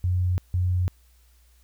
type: tone pair in turn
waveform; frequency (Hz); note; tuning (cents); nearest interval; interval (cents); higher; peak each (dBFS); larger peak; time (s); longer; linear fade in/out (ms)
sine; 90.5 / 90.5; F#2 / F#2; -38 / -38; unison; 0; neither; -20; neither; 0.04-0.38 / 0.54-0.88; neither; 0
effects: added 60 Hz sine -55 dBFS peak until 1.63 s + white hiss -64 dBFS RMS until 1.63 s